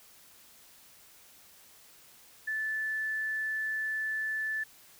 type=tone; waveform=sine; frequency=1749 Hz; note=A6; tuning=11 cents flat; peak=-30 dBFS; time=2.47-4.64 s; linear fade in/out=10 ms; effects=white hiss -57 dBFS RMS until 4.99 s